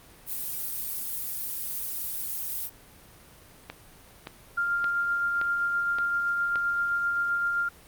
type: noise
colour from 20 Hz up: violet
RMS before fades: -32 dBFS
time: 0.26-2.7 s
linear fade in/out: 50 ms
type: click train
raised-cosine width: 0.3 ms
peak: -20 dBFS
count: 6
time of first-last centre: 3.7-6.557 s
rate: 1.75 Hz
type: tone with tremolo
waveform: sine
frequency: 1397 Hz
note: F6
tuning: in tune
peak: -23 dBFS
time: 4.57-7.69 s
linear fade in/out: 10 ms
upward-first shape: sine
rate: 7.7 Hz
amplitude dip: 25%
effects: pink hiss -52 dBFS RMS until 7.87 s + Opus 32 kbps